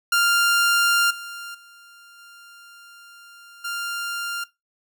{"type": "tone with level steps", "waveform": "sawtooth", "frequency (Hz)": 1396, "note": "F6", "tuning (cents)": -1, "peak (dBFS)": [-13, -30, -43, -41, -23], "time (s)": [0.12, 4.44], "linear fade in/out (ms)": 5, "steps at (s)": [1.1, 1.54, 2.18, 3.64], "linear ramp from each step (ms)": 10, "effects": ["noise-tail reverb RT60 0.2 s tail -18 dB re dry"]}